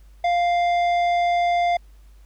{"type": "tone with tanh clipping", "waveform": "sine", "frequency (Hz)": 698.5, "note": "F5", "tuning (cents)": 0, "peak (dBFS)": -19, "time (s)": [0.24, 1.77], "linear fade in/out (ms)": 5, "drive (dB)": 11, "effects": ["added 50 Hz sine -45 dBFS peak until 2.25 s", "pink hiss -62 dBFS RMS until 2.25 s"]}